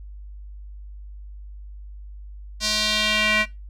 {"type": "tone with band-pass filter sweep", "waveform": "square", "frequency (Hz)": 213.6, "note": "G#3", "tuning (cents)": 49, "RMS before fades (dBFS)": -21, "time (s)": [2.6, 3.46], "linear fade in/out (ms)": 50, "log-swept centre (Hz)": [5100, 2200], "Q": 2.3, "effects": ["noise-tail reverb RT60 0.2 s tail -19 dB re dry", "added 50 Hz sine -36 dBFS peak until 3.69 s"]}